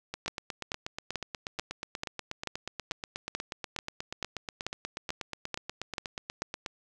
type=two click trains; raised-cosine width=0.2 ms; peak=-15 / -18 dBFS; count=15 / 55; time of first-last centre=0.28-6.42 / 0.14-6.662 s; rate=2.28 / 8.28 Hz; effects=none